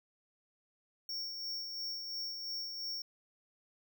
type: tone with tremolo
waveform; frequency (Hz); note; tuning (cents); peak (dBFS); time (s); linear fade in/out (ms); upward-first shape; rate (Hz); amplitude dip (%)
square; 5490; F8; -31; -37; 1.09-3.02; 2; sine; 2.9; 40
effects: none